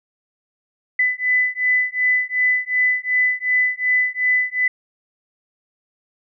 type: beating tone pair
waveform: sine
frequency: 2000 / 2002.7 Hz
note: B6 / B6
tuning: +21 / +24 cents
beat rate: 2.7 Hz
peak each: -19 dBFS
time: 0.99-4.68 s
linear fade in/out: 5 ms
effects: none